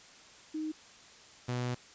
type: tone pair in turn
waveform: sine / sawtooth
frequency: 311.1 / 123.46 Hz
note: D#4 / B2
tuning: 0 / 0 cents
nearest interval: octave + major third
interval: 1600 cents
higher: first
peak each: -33 / -28 dBFS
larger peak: second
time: 0.54-0.72 / 1.48-1.75 s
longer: second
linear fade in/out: 10 ms
effects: white hiss -55 dBFS RMS until 1.94 s + resampled to 16000 Hz